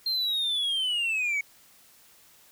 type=linear sweep; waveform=sine; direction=down; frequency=4200 to 2213 Hz; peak=-22 dBFS; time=0.06-1.41 s; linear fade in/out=5 ms; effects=tanh soft clip ceiling -24 dBFS + white hiss -57 dBFS RMS until 2.51 s